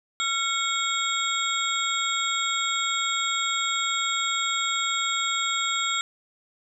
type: tone cluster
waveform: sine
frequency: 1367 / 2206 / 3320 / 3722 / 7500 Hz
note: F6 / C#7 / G#7 / A#7 / A#8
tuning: -37 / -9 / -1 / -3 / +10 cents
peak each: -28 / -30 / -30 / -31 / -31 dBFS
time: 0.2-6.01 s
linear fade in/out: 0 ms
effects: none